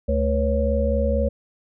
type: tone cluster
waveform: sine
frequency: 71 / 219.7 / 488.8 / 553 Hz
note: C#2 / A3 / B4 / C#5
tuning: +42 / -2 / -18 / -4 cents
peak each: -21 / -26 / -27 / -23 dBFS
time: 0.08-1.29 s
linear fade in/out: 10 ms
effects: none